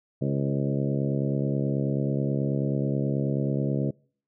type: harmonic tone with a mistuned harmonic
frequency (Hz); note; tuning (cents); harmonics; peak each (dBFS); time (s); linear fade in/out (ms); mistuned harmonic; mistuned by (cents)
69.3; C#2; 0; 2 / 3 / 4 / 5 / 6 / 7 / 8 / 9; -26 / -30 / -32 / -34 / -36 / -37 / -38 / -39; 0.21-3.91; 10; 7; +18
effects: noise-tail reverb RT60 0.5 s tail -26 dB re dry